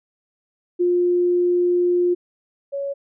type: tone pair in turn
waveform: sine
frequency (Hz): 353.9 / 558.5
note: F4 / C#5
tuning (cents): +23 / +13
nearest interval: minor sixth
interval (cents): 790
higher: second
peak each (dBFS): -15 / -23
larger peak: first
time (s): 0.79-2.15 / 2.72-2.94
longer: first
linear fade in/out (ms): 20
effects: none